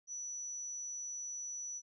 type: tone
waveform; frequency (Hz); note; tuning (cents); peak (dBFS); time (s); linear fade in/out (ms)
sine; 5920; F#8; 0; -40; 0.07-1.82; 50
effects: none